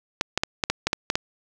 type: clicks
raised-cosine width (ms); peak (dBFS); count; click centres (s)
0.2; -4; 9; 0.211 / 0.376 / 0.435 / 0.638 / 0.7 / 0.87 / 0.931 / 1.101 / 1.155
effects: none